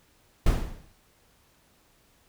brown noise with exponential decay, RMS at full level -18 dBFS, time 0.46-0.92 s, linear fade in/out 5 ms, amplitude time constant 100 ms, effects pink hiss -63 dBFS RMS until 2.28 s

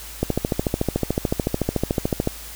click train, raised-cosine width 2 ms, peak -6 dBFS, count 29, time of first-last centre 0.23-2.274 s, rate 13.7 Hz, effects added 53 Hz sine -40 dBFS peak until 2.55 s + white hiss -38 dBFS RMS until 2.55 s

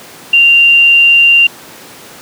sine tone, 2778 Hz, F7, 10 cents flat, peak -3 dBFS, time 0.33-1.47 s, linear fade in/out 5 ms, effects pink hiss -33 dBFS RMS until 2.21 s + high-pass 200 Hz 12 dB/octave

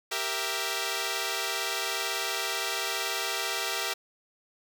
5% pulse chord, E diminished, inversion first, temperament equal, 392 / 466.2 / 659.3 Hz, G4 / Bb4 / E5, 0 / 0 / 0 cents, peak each -22 dBFS, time 0.11-3.94 s, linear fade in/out 10 ms, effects none

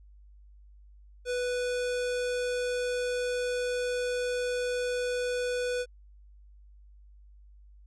square tone, 493.9 Hz, B4, in tune, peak -29 dBFS, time 1.25-5.86 s, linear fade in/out 50 ms, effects added 50 Hz sine -51 dBFS peak until 7.86 s + resampled to 22050 Hz

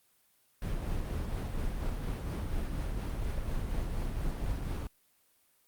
brown noise with tremolo, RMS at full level -32 dBFS, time 0.62-4.87 s, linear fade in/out 2 ms, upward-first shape triangle, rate 4.2 Hz, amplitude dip 35%, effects white hiss -69 dBFS RMS until 5.67 s + Opus 32 kbps

